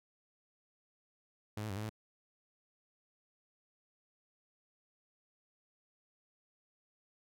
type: tone with pitch steps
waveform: sawtooth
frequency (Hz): 105.8 / 108.4 / 95.9 / 106.5 / 109.1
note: G#2 / A2 / G2 / G#2 / A2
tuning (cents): +33 / -25 / -37 / +44 / -14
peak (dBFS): -34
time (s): 1.57-1.895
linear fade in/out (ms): 5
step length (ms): 65
effects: none